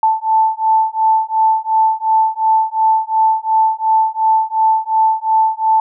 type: beating tone pair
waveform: sine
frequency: 880 / 882.8 Hz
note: A5 / A5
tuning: 0 / +5 cents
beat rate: 2.8 Hz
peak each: -14 dBFS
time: 0.03-5.8 s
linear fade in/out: 2 ms
effects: none